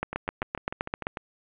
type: two click trains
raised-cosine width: 0.5 ms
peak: -12 / -18 dBFS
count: 9 / 8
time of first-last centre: 0.03-1.069 / 0.13-1.172 s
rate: 7.7 / 6.72 Hz
effects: resampled to 8000 Hz + 7-bit